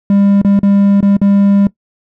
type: tone with dropouts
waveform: triangle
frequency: 199.8 Hz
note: G3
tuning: 33 cents sharp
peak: -4 dBFS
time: 0.1-1.67 s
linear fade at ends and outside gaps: 2 ms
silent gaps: 0.416-0.447 / 0.592-0.631 / 1.006-1.027 / 1.168-1.215 s
effects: noise-tail reverb RT60 0.1 s tail -19 dB re dry